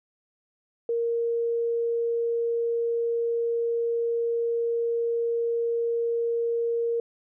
sine tone, 466.2 Hz, A#4, in tune, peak -23 dBFS, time 0.89-7 s, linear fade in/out 2 ms, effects none

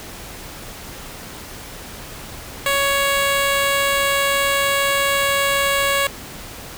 10% pulse tone, 557 Hz, C#5, 8 cents sharp, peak -8 dBFS, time 2.66-6.07 s, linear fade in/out 2 ms, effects pink hiss -35 dBFS RMS until 6.77 s

